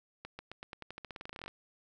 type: accelerating click train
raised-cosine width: 0.3 ms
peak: -27 dBFS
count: 21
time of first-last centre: 0.25-1.48 s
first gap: 140 ms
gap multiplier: 0.9
effects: none